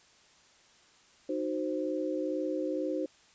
sine chord, C diminished, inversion first, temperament equal with one note detuned, 307.9 / 370 / 523.3 Hz, Eb4 / Gb4 / C5, -18 / 0 / 0 cents, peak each -33 / -36 / -34 dBFS, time 1.29-3.06 s, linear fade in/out 5 ms, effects white hiss -61 dBFS RMS until 3.34 s + resampled to 16000 Hz

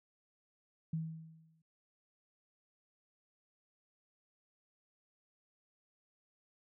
sine tone with exponential decay, 161 Hz, E3, 41 cents flat, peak -32 dBFS, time 0.93-1.62 s, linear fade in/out 5 ms, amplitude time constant 150 ms, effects none

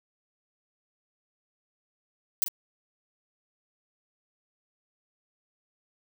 violet noise with echo, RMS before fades -23 dBFS, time 2.42-2.44 s, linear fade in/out 0 ms, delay 42 ms, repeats 1, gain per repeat -10 dB, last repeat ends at 2.482 s, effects none

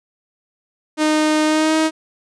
sawtooth tone with pitch glide, 307.8 to 316.1 Hz, D#4 to D#4, -19 to +27 cents, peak -10 dBFS, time 0.97-1.91 s, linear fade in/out 50 ms, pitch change +46 cents, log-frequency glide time 1.45-1.76 s, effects resampled to 22050 Hz

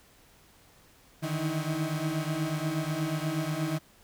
35% pulse tone cluster, 150.5 / 158.8 / 320.8 Hz, D3 / D#3 / E4, +43 / +36 / -47 cents, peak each -31 / -31 / -33 dBFS, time 1.22-3.79 s, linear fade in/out 20 ms, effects pink hiss -59 dBFS RMS until 4.03 s

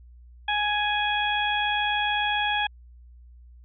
harmonic tone, 833 Hz, G#5, 5 cents sharp, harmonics 1 / 2 / 3 / 4, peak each -26 / -28 / -30 / -29 dBFS, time 0.48-2.67 s, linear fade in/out 5 ms, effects added 60 Hz sine -46 dBFS peak until 3.64 s

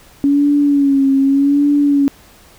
sine tone with vibrato, 280 Hz, C#4, 18 cents sharp, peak -9 dBFS, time 0.24-2.08 s, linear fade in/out 0 ms, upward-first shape sine, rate 0.84 Hz, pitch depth 56 cents each way, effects pink hiss -45 dBFS RMS until 2.58 s

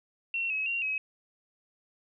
sine tone with pitch steps, 2722 / 2564 / 2757 / 2550 Hz, F7 / E7 / F7 / D#7, -45 / -49 / -23 / +42 cents, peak -28 dBFS, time 0.34-0.98 s, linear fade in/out 2 ms, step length 160 ms, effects none

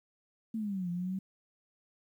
sine exponential two-way sweep, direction down then up, 228.2 to 172.6 to 192.6 Hz, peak -32 dBFS, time 0.54-1.19 s, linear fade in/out 5 ms, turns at 0.9 s, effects 11-bit

